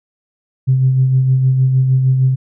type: tone with tremolo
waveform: sine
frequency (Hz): 130.81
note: C3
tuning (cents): 0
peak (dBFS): -7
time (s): 0.67-2.36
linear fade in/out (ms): 20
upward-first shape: sine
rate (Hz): 6.5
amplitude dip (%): 40
effects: tanh soft clip ceiling -3 dBFS